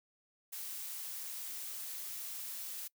blue noise, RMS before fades -43 dBFS, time 0.52-2.88 s, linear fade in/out 10 ms, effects noise-tail reverb RT60 0.1 s tail -24 dB re dry

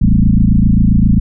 sine tone with frequency modulation, 116.54 Hz, A#2, in tune, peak -6 dBFS, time 0.01-1.2 s, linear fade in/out 10 ms, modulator 27.5 Hz, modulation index 4.1, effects none

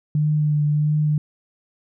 sine tone with vibrato, 150 Hz, D3, 37 cents sharp, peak -16 dBFS, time 0.15-1.18 s, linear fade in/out 2 ms, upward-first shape triangle, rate 1.5 Hz, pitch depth 24 cents each way, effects none

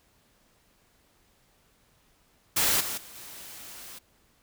white noise with level steps, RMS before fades -24 / -33 / -47 / -44 dBFS, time 2.56-3.99 s, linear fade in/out 10 ms, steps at 2.8 / 2.97 / 3.15 s, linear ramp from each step 10 ms, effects pink hiss -65 dBFS RMS until 4.42 s

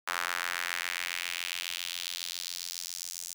sawtooth tone with high-pass filter sweep, 87.31 Hz, F2, in tune, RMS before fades -36 dBFS, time 0.07-3.34 s, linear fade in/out 10 ms, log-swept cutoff 1300 to 6600 Hz, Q 1.9, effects none

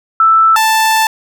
sine / sawtooth tone pair in turn, 1322 / 881.6 Hz, E6 / A5, +5 / +3 cents, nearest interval perfect fifth, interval 702 cents, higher first, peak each -5 dBFS, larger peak neither, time 0.2-0.56 / 0.56-1.07 s, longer second, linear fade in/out 2 ms, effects none

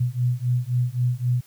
sine beating tone pair, 121.7 / 125.5 Hz, B2 / B2, -25 / +28 cents, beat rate 3.8 Hz, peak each -23 dBFS, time 0-1.41 s, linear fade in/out 10 ms, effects white hiss -55 dBFS RMS until 1.46 s

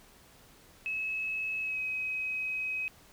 sine tone with pitch glide, 2581 to 2534 Hz, E7 to D#7, -37 to +31 cents, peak -31 dBFS, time 0.86-2.88 s, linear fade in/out 0 ms, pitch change -32 cents, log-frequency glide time 1.61-1.8 s, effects pink hiss -58 dBFS RMS until 3.12 s

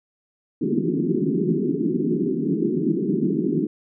white band-pass noise, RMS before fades -22 dBFS, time 0.61-3.67 s, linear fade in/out 5 ms, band 150 to 400 Hz, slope 96 dB/octave, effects none

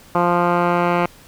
10% pulse tone with low-pass filter sweep, 174.61 Hz, F3, in tune, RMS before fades -17 dBFS, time 0.15-1.06 s, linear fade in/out 2 ms, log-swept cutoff 1200 to 1900 Hz, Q 2.2, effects pink hiss -46 dBFS RMS until 1.27 s

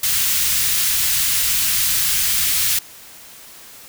white band-stop noise, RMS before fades -18 dBFS, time 0.03-2.79 s, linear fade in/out 5 ms, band 120 to 1900 Hz, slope 12 dB/octave, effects white hiss -41 dBFS RMS until 3.88 s

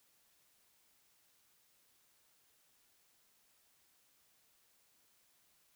silence, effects white hiss -72 dBFS RMS until 5.75 s

